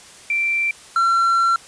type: tone pair in turn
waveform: sine / triangle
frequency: 2349 / 1359.5 Hz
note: D7 / F6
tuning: 0 / -47 cents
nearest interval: major sixth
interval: 947 cents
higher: first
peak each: -17 / -12 dBFS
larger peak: second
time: 0.3-0.71 / 0.96-1.56 s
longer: second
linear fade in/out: 2 ms
effects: white hiss -43 dBFS RMS until 1.67 s + resampled to 22050 Hz